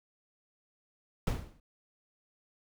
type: noise with exponential decay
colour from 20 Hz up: brown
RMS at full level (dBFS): -26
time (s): 1.27-1.6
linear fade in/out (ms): 2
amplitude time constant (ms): 71
effects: none